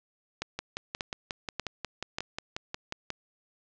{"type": "two click trains", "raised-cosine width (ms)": 0.2, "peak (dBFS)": [-14, -16], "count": [4, 15], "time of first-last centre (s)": [[0.42, 2.185], [0.59, 3.103]], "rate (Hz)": [1.7, 5.57], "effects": ["low-pass 7000 Hz 12 dB/octave"]}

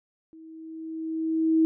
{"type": "tone with level ramp", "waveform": "sine", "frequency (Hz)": 321.3, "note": "E4", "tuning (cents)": -44, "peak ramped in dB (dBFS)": [-45, -16], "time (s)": [0.33, 1.65], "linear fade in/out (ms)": 0, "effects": []}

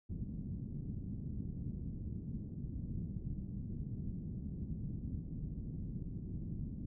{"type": "low-pass noise", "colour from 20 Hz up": "white", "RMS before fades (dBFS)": -42, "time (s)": [0.09, 6.86], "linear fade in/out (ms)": 10, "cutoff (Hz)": 210, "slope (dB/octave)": 24, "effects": []}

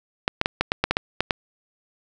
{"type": "clicks", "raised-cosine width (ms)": 0.3, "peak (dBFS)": -3, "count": 10, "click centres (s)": [0.279, 0.414, 0.459, 0.61, 0.719, 0.84, 0.91, 0.969, 1.206, 1.308], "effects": []}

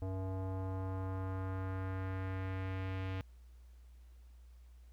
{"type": "tone with low-pass filter sweep", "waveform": "square", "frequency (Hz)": 94.6, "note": "F#2", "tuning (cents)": 39, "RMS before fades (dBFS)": -39, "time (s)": [0.02, 3.21], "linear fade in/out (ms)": 0, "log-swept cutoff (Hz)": [680, 2800], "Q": 1.6, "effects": ["added 60 Hz sine -54 dBFS peak until 4.92 s", "pink hiss -74 dBFS RMS until 4.92 s"]}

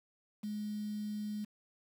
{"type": "tone with quantisation", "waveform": "sine", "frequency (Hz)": 210, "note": "G#3", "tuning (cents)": 19, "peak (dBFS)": -36, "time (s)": [0.43, 1.45], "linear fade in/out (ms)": 10, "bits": 9, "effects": []}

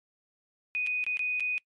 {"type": "tone with dropouts", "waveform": "sine", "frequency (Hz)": 2489, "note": "D#7", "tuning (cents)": 0, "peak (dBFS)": -27, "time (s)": [0.75, 1.58], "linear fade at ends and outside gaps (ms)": 0, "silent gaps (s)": [[0.865, 0.871], [1.04, 1.065], [1.171, 1.193], [1.398, 1.405]], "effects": ["noise-tail reverb RT60 0.1 s tail -24 dB re dry", "MP3 48 kbps"]}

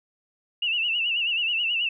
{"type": "tone with vibrato", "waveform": "sine", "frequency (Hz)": 2782, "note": "F7", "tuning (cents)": -7, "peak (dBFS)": -22, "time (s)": [0.62, 1.89], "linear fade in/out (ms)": 5, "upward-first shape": "sine", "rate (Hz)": 9.3, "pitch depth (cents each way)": 98, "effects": []}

